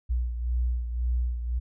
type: beating tone pair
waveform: sine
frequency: 60.2 / 62.1 Hz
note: B1 / B1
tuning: -44 / +10 cents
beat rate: 1.9 Hz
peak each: -25 / -33 dBFS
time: 0.09-1.6 s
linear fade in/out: 20 ms
effects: none